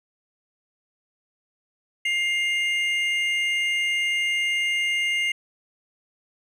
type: tone pair together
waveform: triangle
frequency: 2113 / 2821 Hz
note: C7 / F7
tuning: +16 / +17 cents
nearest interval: perfect fourth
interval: 501 cents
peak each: -21 / -25 dBFS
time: 2.05-5.32 s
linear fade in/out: 5 ms
effects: resampled to 32000 Hz